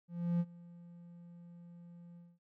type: tone with ADSR envelope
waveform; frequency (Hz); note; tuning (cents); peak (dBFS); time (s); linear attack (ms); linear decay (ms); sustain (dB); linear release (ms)
triangle; 172.5; F3; -21; -26; 0.08-2.39; 320; 48; -23; 220
effects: none